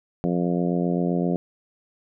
harmonic tone, 87.7 Hz, F2, 8 cents sharp, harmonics 2 / 3 / 4 / 5 / 6 / 7 / 8, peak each -23 / -27 / -29 / -31 / -33 / -34 / -35 dBFS, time 0.24-1.36 s, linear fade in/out 0 ms, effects none

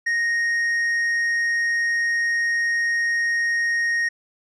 sine tone with tanh clipping, 1864.7 Hz, A#6, in tune, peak -20 dBFS, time 0.06-4.09 s, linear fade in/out 10 ms, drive 5 dB, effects none

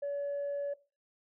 sine tone, 569 Hz, C#5, 45 cents sharp, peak -31 dBFS, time 0.02-0.74 s, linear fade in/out 10 ms, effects noise-tail reverb RT60 0.3 s tail -18 dB re dry + tanh soft clip ceiling -30 dBFS

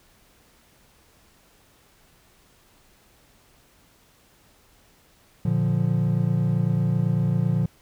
triangle chord, Bb major, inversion none, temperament equal, 116.54 / 146.83 / 174.61 Hz, Bb2 / D3 / F3, 0 / 0 / 0 cents, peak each -22 dBFS, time 5.45-7.66 s, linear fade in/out 5 ms, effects pink hiss -58 dBFS RMS until 7.81 s

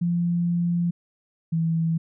sine tone pair in turn, 172.7 / 163.85 Hz, F3 / E3, -19 / -10 cents, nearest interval minor second, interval 91 cents, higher first, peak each -20 dBFS, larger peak neither, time 0.01-0.91 / 1.52-1.98 s, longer first, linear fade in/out 10 ms, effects none

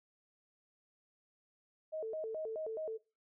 sine tone with vibrato, 528 Hz, C5, 16 cents sharp, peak -37 dBFS, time 1.92-2.98 s, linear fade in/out 20 ms, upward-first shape square, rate 4.7 Hz, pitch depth 300 cents each way, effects noise-tail reverb RT60 0.3 s tail -21 dB re dry

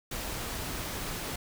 pink noise, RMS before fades -36 dBFS, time 0.11-1.36 s, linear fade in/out 5 ms, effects none

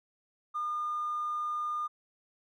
triangle tone with tanh clipping, 1213 Hz, D#6, 44 cents flat, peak -30 dBFS, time 0.54-1.88 s, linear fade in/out 20 ms, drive 1 dB, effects none

